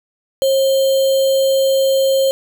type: tone with sample-and-hold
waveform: sine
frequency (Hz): 538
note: C5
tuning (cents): +48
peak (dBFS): -11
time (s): 0.42-2.31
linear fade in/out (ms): 0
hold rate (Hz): 3675
effects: none